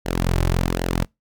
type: tone with flanger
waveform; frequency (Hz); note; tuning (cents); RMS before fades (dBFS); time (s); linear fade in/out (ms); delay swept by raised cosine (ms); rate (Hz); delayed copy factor
sawtooth; 43.65; F1; 0; -21; 0.05-1.05; 20; 0.81 to 4.31; 1.3; -0.65
effects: noise-tail reverb RT60 0.2 s tail -26 dB re dry